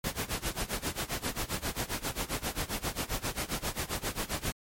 pink noise with tremolo, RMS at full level -31 dBFS, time 0.04-4.52 s, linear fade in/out 2 ms, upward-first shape sine, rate 7.5 Hz, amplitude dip 90%, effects MP3 64 kbps

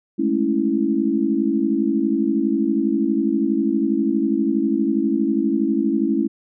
sine chord, A major seventh, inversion third, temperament equal, 207.7 / 220 / 277.2 / 329.6 Hz, G#3 / A3 / C#4 / E4, 0 / 0 / 0 / 0 cents, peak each -25 / -23 / -21 / -21 dBFS, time 0.18-6.28 s, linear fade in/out 20 ms, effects none

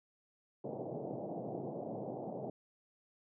white band-pass noise, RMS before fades -42 dBFS, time 0.64-2.5 s, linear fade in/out 5 ms, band 120 to 730 Hz, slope 48 dB/octave, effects none

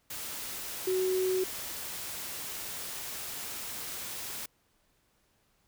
sine tone in noise, 372.7 Hz, F#4, 13 cents sharp, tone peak -26 dBFS, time 0.87-1.44 s, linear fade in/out 5 ms, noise white, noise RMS -39 dBFS, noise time 0.1-4.46 s, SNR +10 dB, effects pink hiss -71 dBFS RMS until 5.67 s

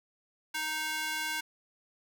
square tone with high-pass filter, 311.1 Hz, D#4, in tune, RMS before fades -34 dBFS, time 0.54-1.41 s, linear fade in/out 10 ms, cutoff 1500 Hz, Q 1.2, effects none

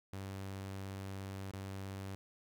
sawtooth tone with dropouts, 97 Hz, G2, 18 cents flat, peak -38 dBFS, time 0.13-2.15 s, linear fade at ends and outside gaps 0 ms, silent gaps 1.513-1.536 s, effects 13-bit

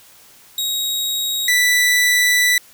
sawtooth tone pair in turn, 3792 / 1974.8 Hz, A#7 / B6, +29 / -1 cents, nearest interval major seventh, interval 1130 cents, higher first, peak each -16 / -9 dBFS, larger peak second, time 0.58-1.48 / 1.48-2.58 s, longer second, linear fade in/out 2 ms, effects white hiss -47 dBFS RMS until 2.73 s

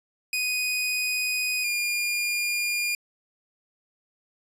sawtooth tone pair in turn, 2489 / 2417 Hz, D#7 / D7, 0 / +49 cents, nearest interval minor second, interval 51 cents, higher first, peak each -21 dBFS, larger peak neither, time 0.33-1.64 / 1.64-2.95 s, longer neither, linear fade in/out 2 ms, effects resampled to 32000 Hz

